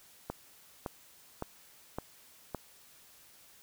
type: click train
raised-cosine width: 1 ms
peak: -21 dBFS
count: 5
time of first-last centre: 0.3-2.547 s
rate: 1.78 Hz
effects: white hiss -59 dBFS RMS until 3.62 s